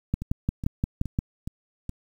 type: two click trains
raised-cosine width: 5 ms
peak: -19 / -11 dBFS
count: 5 / 7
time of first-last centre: 0.22-1.894 / 0.14-1.189 s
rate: 2.39 / 5.72 Hz
effects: 8-bit